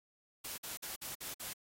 white noise bursts, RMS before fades -43 dBFS, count 6, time 0.44-1.535 s, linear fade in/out 10 ms, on 140 ms, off 51 ms, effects AAC 48 kbps

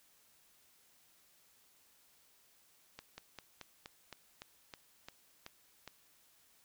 slowing click train, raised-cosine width 0.2 ms, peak -29 dBFS, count 11, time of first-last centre 2.99-5.877 s, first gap 190 ms, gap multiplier 1.09, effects white hiss -68 dBFS RMS until 6.64 s

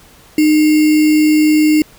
sine tone with sample-and-hold, 306.1 Hz, D#4, 28 cents flat, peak -7 dBFS, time 0.38-1.82 s, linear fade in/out 2 ms, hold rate 2450 Hz, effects pink hiss -44 dBFS RMS until 1.98 s

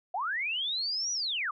sine linear two-way sweep, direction up then down, 669 to 5920 to 1094 Hz, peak -29 dBFS, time 0.14-1.51 s, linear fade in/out 5 ms, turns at 1.12 s, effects none

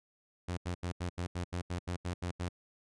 sawtooth tone bursts, 88.5 Hz, F2, 23 cents sharp, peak -30 dBFS, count 12, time 0.48-2.488 s, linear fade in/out 10 ms, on 94 ms, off 80 ms, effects resampled to 22050 Hz

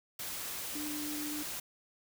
sine tone in noise, 298.7 Hz, D4, 29 cents sharp, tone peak -38 dBFS, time 0.75-1.43 s, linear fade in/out 5 ms, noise white, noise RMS -40 dBFS, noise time 0.19-1.6 s, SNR -1 dB, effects none

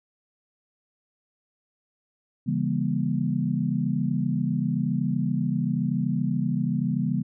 sine chord, C# diminished seventh, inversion none, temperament just, 138.59 / 166.31 / 199.57 / 239.5 Hz, C#3 / E3 / G3 / Bb3, 0 / +16 / +31 / +47 cents, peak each -28 dBFS, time 2.46-7.23 s, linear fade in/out 20 ms, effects none

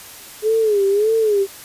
sine tone with vibrato, 419.7 Hz, G#4, 18 cents sharp, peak -13 dBFS, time 0.42-1.47 s, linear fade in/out 50 ms, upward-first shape sine, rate 1.7 Hz, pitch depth 120 cents each way, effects white hiss -38 dBFS RMS until 1.64 s + resampled to 32000 Hz

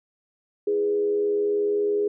sine tone with frequency modulation, 413 Hz, G#4, 10 cents flat, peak -20 dBFS, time 0.67-2.08 s, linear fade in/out 5 ms, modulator 83.5 Hz, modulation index 0.4, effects none

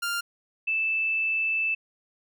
sawtooth / sine tone pair in turn, 1396.9 / 2637 Hz, F6 / E7, 0 / 0 cents, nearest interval major seventh, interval 1100 cents, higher second, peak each -23 dBFS, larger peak neither, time 0.02-0.21 / 0.67-1.75 s, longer second, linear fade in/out 10 ms, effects none

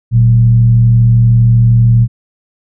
sine tone with frequency modulation, 117.4 Hz, A#2, 13 cents sharp, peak -4 dBFS, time 0.11-2.08 s, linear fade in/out 50 ms, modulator 72.7 Hz, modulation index 0.36, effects none

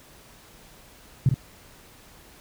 sine tone with echo, 130.81 Hz, C3, in tune, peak -14 dBFS, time 1.26-1.29 s, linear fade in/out 2 ms, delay 52 ms, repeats 1, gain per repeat -5 dB, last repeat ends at 1.342 s, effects pink hiss -51 dBFS RMS until 2.4 s

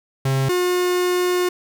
45% pulse tone pair in turn, 134.2 / 359.6 Hz, C3 / F#4, +44 / -49 cents, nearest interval octave + perfect fourth, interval 1707 cents, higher second, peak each -17 dBFS, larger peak neither, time 0.25-0.49 / 0.49-1.49 s, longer second, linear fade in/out 5 ms, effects none

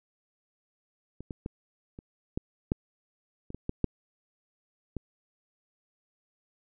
clicks, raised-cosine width 3 ms, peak -28 / -23 / -21 / -30 / -17 / -12 / -28 / -25 / -17 / -11 / -21 dBFS, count 11, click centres 1.206 / 1.308 / 1.461 / 1.989 / 2.375 / 2.719 / 3.504 / 3.546 / 3.694 / 3.843 / 4.967 s, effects none

